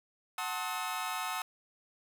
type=chord; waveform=sawtooth; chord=F# diminished seventh; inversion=none; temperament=just; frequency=740 / 888 / 1065.6 / 1278.7 Hz; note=F#5 / A5 / C6 / Eb6; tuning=0 / +16 / +31 / +47 cents; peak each=-36 / -36 / -38 / -34 dBFS; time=0.38-1.42 s; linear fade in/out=2 ms; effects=none